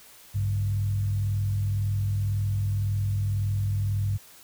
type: tone with frequency modulation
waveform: sine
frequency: 100.5 Hz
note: G2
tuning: 44 cents sharp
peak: -23 dBFS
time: 0.34-4.18 s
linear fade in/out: 20 ms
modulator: 41.9 Hz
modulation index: 0.49
effects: white hiss -51 dBFS RMS until 4.43 s